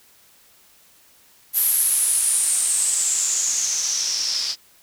blue noise with low-pass filter sweep, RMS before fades -21 dBFS, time 1.53-4.56 s, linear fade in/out 50 ms, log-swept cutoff 12000 to 4900 Hz, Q 8, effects white hiss -54 dBFS RMS until 4.82 s

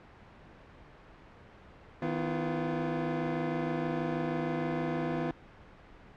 25% pulse tone cluster, 158.2 / 250.3 / 342.9 Hz, D#3 / B3 / F4, +29 / +23 / -32 cents, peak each -31 dBFS, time 2.02-5.31 s, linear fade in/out 2 ms, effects pink hiss -53 dBFS RMS until 6.16 s + low-pass 2000 Hz 12 dB/octave

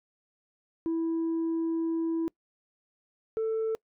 sine tone pair in turn, 328.6 / 443.9 Hz, E4 / A4, -5 / +15 cents, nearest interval perfect fourth, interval 520 cents, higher second, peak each -24 / -24 dBFS, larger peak neither, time 0.86-2.28 / 3.37-3.75 s, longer first, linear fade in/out 0 ms, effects noise-tail reverb RT60 0.1 s tail -26 dB re dry + tanh soft clip ceiling -25 dBFS

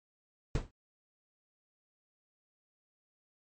brown noise with exponential decay, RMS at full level -26 dBFS, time 0.55-0.71 s, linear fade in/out 2 ms, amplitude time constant 34 ms, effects MP3 32 kbps

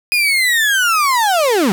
35% pulse linear sweep, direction down, 2489 to 174.2 Hz, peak -10 dBFS, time 0.12-1.72 s, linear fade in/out 0 ms, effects none

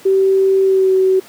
sine tone with pitch glide, 385.3 to 377.8 Hz, G4 to F#4, -30 to +36 cents, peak -9 dBFS, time 0.05-1.2 s, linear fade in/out 10 ms, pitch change -34 cents, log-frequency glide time 0.63-0.92 s, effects pink hiss -41 dBFS RMS until 1.28 s + high-pass 200 Hz 12 dB/octave

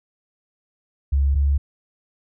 sine tone pair in turn, 69.4 / 70.45 Hz, C#2 / C#2, +3 / +29 cents, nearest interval unison, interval 26 cents, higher second, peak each -15 dBFS, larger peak neither, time 1.12-1.35 / 1.35-1.58 s, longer neither, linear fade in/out 10 ms, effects none

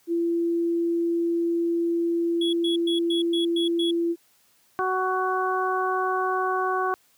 sine tone, 338.6 Hz, E4, 46 cents sharp, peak -21 dBFS, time 0.07-4.16 s, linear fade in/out 50 ms
triangle tone bursts, 3358 Hz, G#7, 18 cents sharp, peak -25 dBFS, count 7, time 2.41-3.91 s, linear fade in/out 5 ms, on 120 ms, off 110 ms
harmonic tone, 373.1 Hz, F#4, 14 cents sharp, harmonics 1 / 2 / 3 / 4, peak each -27 / -28 / -26 / -31 dBFS, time 4.79-6.94 s, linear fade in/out 0 ms
effects white hiss -62 dBFS RMS until 7.17 s + high-pass 80 Hz 12 dB/octave

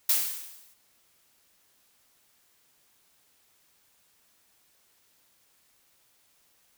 blue noise with exponential decay, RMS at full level -21 dBFS, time 0.09-0.74 s, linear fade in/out 5 ms, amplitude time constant 140 ms, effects white hiss -66 dBFS RMS until 6.77 s

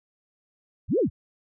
sine linear two-way sweep, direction up then down, 38.89 to 546 to 38.89 Hz, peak -19 dBFS, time 0.88-1.1 s, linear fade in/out 50 ms, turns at 0.99 s, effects none

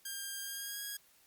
5% pulse tone with pitch glide, 1604 to 1646.2 Hz, G6 to G#6, +39 to -16 cents, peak -29 dBFS, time 0.05-0.97 s, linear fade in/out 5 ms, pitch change +45 cents, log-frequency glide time 0.41-0.82 s, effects white hiss -66 dBFS RMS until 1.26 s + Opus 48 kbps

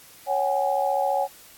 sine chord, C# suspended fourth, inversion none, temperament equal with one note detuned, 554.4 / 756 / 830.6 Hz, C#5 / F#5 / G#5, 0 / +37 / 0 cents, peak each -25 dBFS, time 0.26-1.28 s, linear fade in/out 50 ms, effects white hiss -49 dBFS RMS until 1.57 s + AAC 64 kbps

